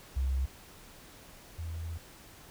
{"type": "tone pair in turn", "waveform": "sine", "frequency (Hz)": [66.1, 82.55], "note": ["C2", "E2"], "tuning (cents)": [18, 3], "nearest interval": "major third", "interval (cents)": 385, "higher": "second", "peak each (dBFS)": [-27, -35], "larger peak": "first", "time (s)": [[0.16, 0.46], [1.58, 1.98]], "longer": "second", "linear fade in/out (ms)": 10, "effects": ["pink hiss -53 dBFS RMS until 2.5 s"]}